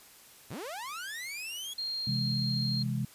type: linear sweep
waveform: sawtooth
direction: up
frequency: 81.3 to 3387 Hz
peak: -34 dBFS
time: 0.5-1.74 s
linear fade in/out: 10 ms
type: tone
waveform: sine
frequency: 4216 Hz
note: C8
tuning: 12 cents sharp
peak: -32 dBFS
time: 1.78-2.83 s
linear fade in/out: 5 ms
type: chord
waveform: sine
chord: C augmented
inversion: none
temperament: equal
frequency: 130.81 / 164.81 / 207.7 Hz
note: C3 / E3 / G#3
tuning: 0 / 0 / 0 cents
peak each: -31 / -37 / -34 dBFS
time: 2.07-3.05 s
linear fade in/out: 5 ms
effects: white hiss -55 dBFS RMS until 3.14 s + resampled to 32000 Hz